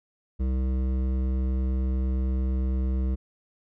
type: tone with hard clipping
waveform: sine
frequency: 64.6 Hz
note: C2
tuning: 21 cents flat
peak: -25 dBFS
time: 0.39-3.16 s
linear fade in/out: 20 ms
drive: 12 dB
effects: none